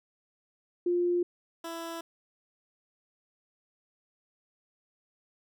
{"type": "tone pair in turn", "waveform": ["sine", "15% pulse"], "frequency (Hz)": [351.5, 332.6], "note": ["F4", "E4"], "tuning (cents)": [11, 16], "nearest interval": "minor second", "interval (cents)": 95, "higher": "first", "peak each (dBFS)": [-24, -30], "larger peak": "first", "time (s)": [[0.86, 1.23], [1.64, 2.01]], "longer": "neither", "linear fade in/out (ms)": 5, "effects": []}